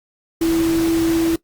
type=tone in noise; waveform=sine; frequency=329.6 Hz; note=E4; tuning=in tune; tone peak=-14 dBFS; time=0.41-1.36 s; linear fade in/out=5 ms; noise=pink; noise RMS=-28 dBFS; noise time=0.41-1.36 s; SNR=+11 dB; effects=noise-tail reverb RT60 0.1 s tail -18 dB re dry + Opus 48 kbps